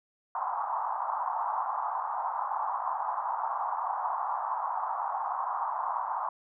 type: band-pass noise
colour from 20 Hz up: white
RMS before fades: -32 dBFS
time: 0.35-6.29 s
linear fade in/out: 2 ms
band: 780 to 1100 Hz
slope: 48 dB/octave
effects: none